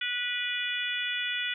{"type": "harmonic tone", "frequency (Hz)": 489.5, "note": "B4", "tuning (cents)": -15, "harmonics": [3, 4, 5, 6, 7], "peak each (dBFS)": [-35, -35, -35, -35, -35], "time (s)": [0.01, 1.54], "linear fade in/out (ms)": 5, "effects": []}